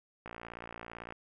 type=click train; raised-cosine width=0.5 ms; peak=-28 dBFS; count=51; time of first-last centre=0.26-1.124 s; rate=57.9 Hz; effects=none